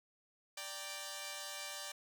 5% pulse chord, G minor, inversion second, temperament equal, 587.3 / 784 / 932.3 Hz, D5 / G5 / Bb5, 0 / 0 / 0 cents, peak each -34 / -36 / -39 dBFS, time 0.57-1.92 s, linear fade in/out 5 ms, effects none

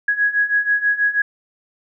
sine beating tone pair, 1661.2 / 1667.4 Hz, G#6 / G#6, 0 / +6 cents, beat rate 6.2 Hz, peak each -20 / -17 dBFS, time 0.08-1.22 s, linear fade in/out 5 ms, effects none

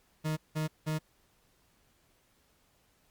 40% pulse tone bursts, 155.56 Hz, D#3, in tune, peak -29 dBFS, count 3, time 0.24-0.99 s, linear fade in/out 20 ms, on 130 ms, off 180 ms, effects pink hiss -69 dBFS RMS until 3.1 s + Opus 48 kbps

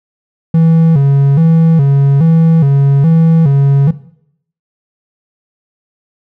triangle tone with vibrato, 150.8 Hz, D3, 46 cents sharp, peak -3 dBFS, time 0.54-3.91 s, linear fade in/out 5 ms, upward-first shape square, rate 1.2 Hz, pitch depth 140 cents each way, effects noise-tail reverb RT60 0.7 s tail -18 dB re dry

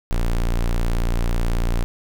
square tone, 29.14 Hz, A#0, in tune, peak -18 dBFS, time 0.11-1.84 s, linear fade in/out 0 ms, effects none

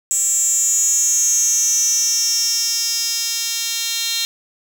10% pulse tone with high-pass filter sweep, 460 Hz, A#4, 23 cents flat, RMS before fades -18 dBFS, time 0.11-4.25 s, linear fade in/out 0 ms, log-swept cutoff 7700 to 4200 Hz, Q 9.7, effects none

